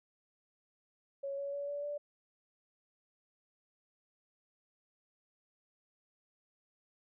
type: tone with pitch steps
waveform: sine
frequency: 554.4 / 561.5 / 568.7 / 575.9 / 583.3 Hz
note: C#5 / C#5 / C#5 / D5 / D5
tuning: 0 / +22 / +44 / -34 / -12 cents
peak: -36 dBFS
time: 1.23-1.98 s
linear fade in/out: 10 ms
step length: 150 ms
effects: none